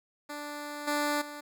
10% pulse tone with level steps, 293.7 Hz, D4, in tune, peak -29 / -19 / -32 dBFS, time 0.29-1.41 s, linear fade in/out 10 ms, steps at 0.87 / 1.21 s, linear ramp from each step 10 ms, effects none

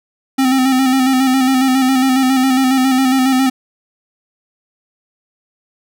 square tone with vibrato, 261.6 Hz, C4, in tune, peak -11 dBFS, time 0.38-3.5 s, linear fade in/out 10 ms, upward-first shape square, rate 7.3 Hz, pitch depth 35 cents each way, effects none

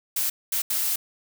blue noise bursts at uneven times, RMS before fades -25 dBFS, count 3, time 0.16-0.3 / 0.52-0.62 / 0.7-0.96 s, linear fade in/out 5 ms, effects none

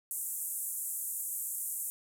white band-pass noise, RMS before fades -37 dBFS, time 0.11-1.9 s, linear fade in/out 0 ms, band 7600 to 14000 Hz, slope 48 dB/octave, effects none

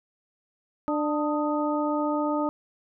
harmonic tone with a mistuned harmonic, 297.5 Hz, D4, 22 cents sharp, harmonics 1 / 2 / 3 / 4, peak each -26 / -29 / -31 / -32 dBFS, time 0.88-2.49 s, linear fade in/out 0 ms, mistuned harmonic 4, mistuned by +79 cents, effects none

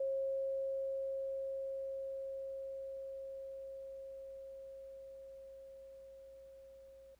sine tone with level ramp, 540 Hz, C#5, 45 cents flat, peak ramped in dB -33 to -55 dBFS, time 0-7.15 s, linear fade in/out 5 ms, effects added 60 Hz sine -70 dBFS peak until 7.19 s + pink hiss -75 dBFS RMS until 7.19 s

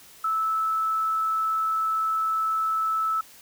sine tone, 1309 Hz, E6, 13 cents flat, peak -22 dBFS, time 0.24-3.21 s, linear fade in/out 5 ms, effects white hiss -50 dBFS RMS until 3.41 s

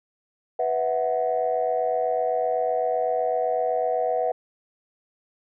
sine chord, B suspended fourth, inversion none, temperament equal with one note detuned, 493.9 / 652.1 / 740 Hz, B4 / E5 / F#5, 0 / -19 / 0 cents, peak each -25 dBFS, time 0.59-4.32 s, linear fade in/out 5 ms, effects tanh soft clip ceiling -13 dBFS

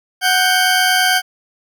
20% pulse tone pair together, 740 / 1569 Hz, F#5 / G6, 0 / +1 cents, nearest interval octave + minor second, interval 1301 cents, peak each -10 dBFS, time 0.21-1.22 s, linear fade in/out 50 ms, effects none

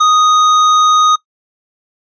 sine tone with tanh clipping, 1245 Hz, D#6, 1 cent sharp, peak -9 dBFS, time 0-1.16 s, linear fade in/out 10 ms, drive 16 dB, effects noise-tail reverb RT60 0.1 s tail -20 dB re dry + resampled to 16000 Hz

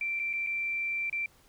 sine tone with dropouts, 2349 Hz, D7, in tune, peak -29 dBFS, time 0.01-1.26 s, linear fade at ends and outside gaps 2 ms, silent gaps 0.193-0.197 / 0.331-0.335 / 0.465-0.47 / 1.098-1.127 s, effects pink hiss -62 dBFS RMS until 1.48 s

